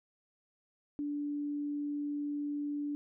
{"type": "tone", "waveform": "sine", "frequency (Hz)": 291.1, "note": "D4", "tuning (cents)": -15, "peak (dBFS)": -33, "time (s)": [0.99, 2.95], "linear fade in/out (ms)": 0, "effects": []}